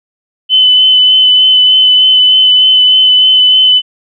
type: tone with vibrato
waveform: sine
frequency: 3025 Hz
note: F#7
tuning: 38 cents sharp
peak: -3 dBFS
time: 0.49-3.82 s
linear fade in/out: 50 ms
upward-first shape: sine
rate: 3.3 Hz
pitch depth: 13 cents each way
effects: none